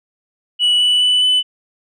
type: tone with pitch steps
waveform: sine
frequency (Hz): 2944 / 2963 / 2982 / 3001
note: F#7 / F#7 / F#7 / F#7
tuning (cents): -9 / +2 / +13 / +24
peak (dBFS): -8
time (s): 0.59-1.43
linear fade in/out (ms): 50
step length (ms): 210
effects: tanh soft clip ceiling -10 dBFS